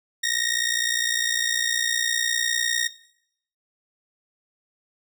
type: ring-modulated tone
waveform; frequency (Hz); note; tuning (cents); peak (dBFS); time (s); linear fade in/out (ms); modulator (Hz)
15% pulse; 1864.7; A#6; 0; -13; 0.23-2.88; 10; 29.9
effects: noise-tail reverb RT60 0.7 s tail -18 dB re dry